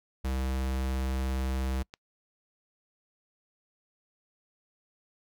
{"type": "tone", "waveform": "square", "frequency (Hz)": 65.5, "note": "C2", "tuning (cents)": 2, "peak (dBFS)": -29, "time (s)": [0.24, 1.83], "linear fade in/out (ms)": 10}
{"type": "click", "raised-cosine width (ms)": 0.2, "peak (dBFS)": -26, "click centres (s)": 1.939}
{"effects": ["noise-tail reverb RT60 0.1 s tail -26 dB re dry"]}